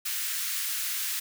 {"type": "high-pass noise", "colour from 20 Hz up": "white", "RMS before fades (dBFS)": -31, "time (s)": [0.05, 1.2], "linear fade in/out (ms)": 10, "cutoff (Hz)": 1400, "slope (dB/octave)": 24, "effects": []}